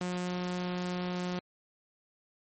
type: tone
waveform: sawtooth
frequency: 179.6 Hz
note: F3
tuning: 49 cents sharp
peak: -28 dBFS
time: 0.01-1.39 s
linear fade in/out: 2 ms
effects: MP3 32 kbps